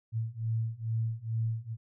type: beating tone pair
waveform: sine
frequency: 111.7 / 114 Hz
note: A2 / A#2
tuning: +27 / -38 cents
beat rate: 2.3 Hz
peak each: -33 / -32 dBFS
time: 0.12-1.77 s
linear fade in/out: 50 ms
effects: none